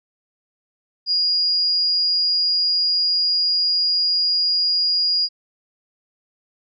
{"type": "tone", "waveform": "sine", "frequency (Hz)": 4863, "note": "D#8", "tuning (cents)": -40, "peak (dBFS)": -16, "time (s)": [1.06, 5.29], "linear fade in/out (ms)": 50, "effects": []}